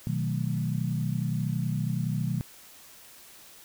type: chord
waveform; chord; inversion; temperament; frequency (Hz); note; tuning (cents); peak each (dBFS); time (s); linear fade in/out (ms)
sine; B dominant seventh; none; equal; 123.47 / 155.56 / 185 / 220; B2 / D#3 / F#3 / A3; 0 / 0 / 0 / 0; -30 / -30 / -33 / -36; 0.07-2.41; 0
effects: white hiss -51 dBFS RMS until 3.64 s